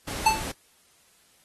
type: noise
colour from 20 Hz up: pink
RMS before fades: -34 dBFS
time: 0.07-0.52 s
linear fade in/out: 10 ms
type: tone with exponential decay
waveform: square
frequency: 880 Hz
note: A5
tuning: in tune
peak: -14 dBFS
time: 0.26-0.46 s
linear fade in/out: 5 ms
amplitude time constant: 43 ms
effects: white hiss -61 dBFS RMS until 1.44 s + AAC 32 kbps